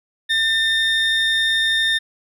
triangle tone pair together, 1797 / 3650 Hz, A6 / A#7, +36 / -37 cents, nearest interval octave, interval 1227 cents, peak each -16 dBFS, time 0.29-1.99 s, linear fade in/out 20 ms, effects tanh soft clip ceiling -10 dBFS

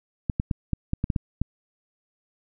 clicks, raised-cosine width 5 ms, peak -11 dBFS, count 9, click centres 0.298 / 0.399 / 0.512 / 0.733 / 0.934 / 1.041 / 1.102 / 1.162 / 1.416 s, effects none

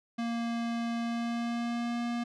square tone with pitch glide, 233.1 to 237.4 Hz, A#3 to A#3, 0 to +32 cents, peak -31 dBFS, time 0.18-2.24 s, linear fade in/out 10 ms, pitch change +32 cents, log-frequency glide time 1.01-2.01 s, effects low-pass 5000 Hz 12 dB/octave

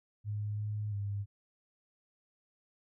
sine tone with pitch steps, 104.5 / 105.4 / 101.1 Hz, G#2 / G#2 / G#2, +11 / +26 / -46 cents, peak -33 dBFS, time 0.24-1.26 s, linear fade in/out 50 ms, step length 340 ms, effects none

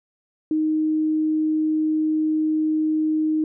sine tone, 311.2 Hz, D#4, in tune, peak -18 dBFS, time 0.51-3.44 s, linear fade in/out 2 ms, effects none

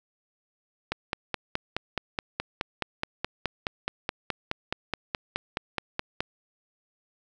click train, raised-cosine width 0.3 ms, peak -11 dBFS, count 26, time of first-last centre 0.92-6.205 s, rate 4.73 Hz, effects none

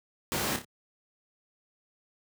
pink noise with echo, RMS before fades -30 dBFS, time 0.32-0.56 s, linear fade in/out 0 ms, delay 29 ms, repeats 3, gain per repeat -7 dB, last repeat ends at 0.647 s, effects high-pass 100 Hz 12 dB/octave

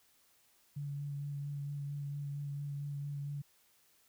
sine tone with vibrato, 143 Hz, D3, 46 cents flat, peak -37 dBFS, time 0.76-3.42 s, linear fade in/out 10 ms, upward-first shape sine, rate 4.4 Hz, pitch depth 16 cents each way, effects white hiss -69 dBFS RMS until 4.08 s

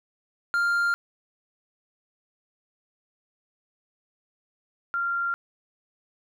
triangle / sine tone pair in turn, 1396.9 / 1386.4 Hz, F6 / F6, 0 / -13 cents, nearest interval unison, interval 13 cents, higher first, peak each -19 / -24 dBFS, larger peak first, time 0.54-0.94 / 4.94-5.34 s, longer neither, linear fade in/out 0 ms, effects none

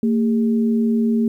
sine tone pair together, 226.8 / 405.6 Hz, A#3 / G#4, -47 / -41 cents, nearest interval minor seventh, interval 1006 cents, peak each -15 / -25 dBFS, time 0.03-1.28 s, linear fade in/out 2 ms, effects 9-bit

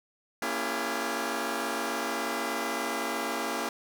10% pulse chord, A# diminished seventh, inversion none, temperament just, 233.1 / 279.7 / 335.6 / 402.8 Hz, A#3 / C#4 / E4 / G4, 0 / +16 / +31 / +47 cents, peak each -27 dBFS, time 0.42-3.69 s, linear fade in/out 2 ms, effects none

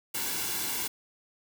white noise with comb filter, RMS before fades -32 dBFS, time 0.14-0.88 s, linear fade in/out 10 ms, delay 1.6 ms, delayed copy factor -0.6, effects none

